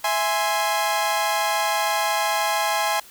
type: chord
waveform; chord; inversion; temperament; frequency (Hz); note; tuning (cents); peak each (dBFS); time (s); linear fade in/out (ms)
sawtooth; E augmented; none; equal; 659.3 / 830.6 / 1046.5; E5 / G#5 / B#5; 0 / 0 / 0; -23 / -19 / -22; 0.04-3; 5
effects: white hiss -47 dBFS RMS until 3.1 s